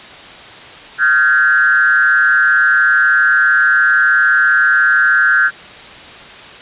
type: tone with frequency modulation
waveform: sine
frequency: 1537 Hz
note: G6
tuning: 35 cents flat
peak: -8 dBFS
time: 0.98-5.51 s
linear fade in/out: 50 ms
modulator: 135 Hz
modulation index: 1.1
effects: white hiss -34 dBFS RMS until 6.61 s + resampled to 8000 Hz